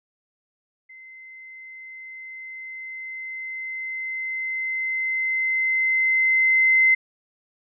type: tone with level ramp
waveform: sine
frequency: 2064 Hz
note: C7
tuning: 24 cents flat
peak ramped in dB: -42 to -13 dBFS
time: 0.89-6.95 s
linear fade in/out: 10 ms
effects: none